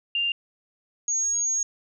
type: tone pair in turn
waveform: sine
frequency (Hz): 2794 / 6599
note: F7 / G#8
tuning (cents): 0 / -12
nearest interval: octave + minor third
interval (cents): 1488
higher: second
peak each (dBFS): -22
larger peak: neither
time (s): 0.15-0.32 / 1.08-1.63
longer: second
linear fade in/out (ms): 2
effects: none